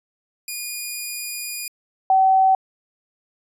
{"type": "tone pair in turn", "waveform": ["5% pulse", "sine"], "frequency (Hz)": [2444, 763.2], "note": ["D#7", "G5"], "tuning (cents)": [-32, -47], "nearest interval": "octave + minor sixth", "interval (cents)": 2015, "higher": "first", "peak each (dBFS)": [-17, -12], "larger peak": "second", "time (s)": [[0.48, 1.68], [2.1, 2.55]], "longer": "first", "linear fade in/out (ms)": 2, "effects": ["resampled to 32000 Hz"]}